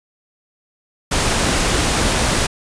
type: noise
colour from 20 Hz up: pink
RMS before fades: -17 dBFS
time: 1.11-2.47 s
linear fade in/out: 10 ms
effects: resampled to 22050 Hz